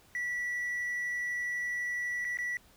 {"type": "tone with dropouts", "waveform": "triangle", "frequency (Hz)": 1952, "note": "B6", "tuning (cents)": -21, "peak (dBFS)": -29, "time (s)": [0.15, 2.57], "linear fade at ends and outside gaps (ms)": 1, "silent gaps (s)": [[2.246, 2.25], [2.372, 2.387]], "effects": ["tanh soft clip ceiling -25 dBFS", "pink hiss -61 dBFS RMS until 2.76 s"]}